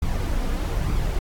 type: noise with flanger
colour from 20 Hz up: brown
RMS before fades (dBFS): -23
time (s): 0.02-1.19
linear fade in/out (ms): 5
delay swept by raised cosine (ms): 0.83 to 4.23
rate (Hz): 1.1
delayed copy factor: +0.5
effects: AAC 64 kbps